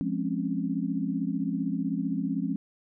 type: chord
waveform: sine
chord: Db major seventh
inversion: first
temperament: equal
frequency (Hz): 174.61 / 207.7 / 261.6 / 277.2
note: F3 / Ab3 / C4 / Db4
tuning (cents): 0 / 0 / 0 / 0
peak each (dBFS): -32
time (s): 0.01-2.56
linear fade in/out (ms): 0
effects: none